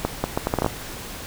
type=accelerating click train; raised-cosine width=1 ms; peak=-6 dBFS; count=9; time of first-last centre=0.05-0.663 s; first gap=190 ms; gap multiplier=0.71; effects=pink hiss -35 dBFS RMS until 1.26 s